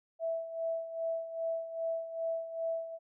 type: tone with tremolo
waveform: sine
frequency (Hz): 658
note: E5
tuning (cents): -3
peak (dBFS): -30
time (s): 0.19-2.99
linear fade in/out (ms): 50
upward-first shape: sine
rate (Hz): 2.5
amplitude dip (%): 70
effects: none